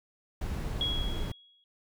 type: noise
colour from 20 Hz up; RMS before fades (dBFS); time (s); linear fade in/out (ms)
brown; -33; 0.41-1.32; 5
type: tone with exponential decay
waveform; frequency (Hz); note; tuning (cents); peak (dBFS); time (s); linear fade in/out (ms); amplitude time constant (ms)
sine; 3322; G#7; 0; -26; 0.81-1.64; 1; 180
effects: none